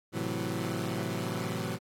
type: chord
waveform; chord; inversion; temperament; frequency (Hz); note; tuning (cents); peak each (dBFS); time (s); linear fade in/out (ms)
20% pulse; F# half-diminished seventh; first; equal; 110 / 130.81 / 164.81 / 185; A2 / C3 / E3 / F#3; 0 / 0 / 0 / 0; -32 / -33 / -32 / -32; 0.12-1.79; 50
effects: AAC 48 kbps